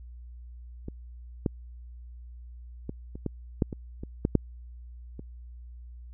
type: clicks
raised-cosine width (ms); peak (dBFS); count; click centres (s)
3; -23 / -12 / -20 / -27 / -16 / -10 / -21 / -24 / -11 / -7 / -26; 11; 0.884 / 1.462 / 2.894 / 3.155 / 3.263 / 3.622 / 3.728 / 4.035 / 4.251 / 4.353 / 5.194
effects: added 60 Hz sine -42 dBFS peak until 6.13 s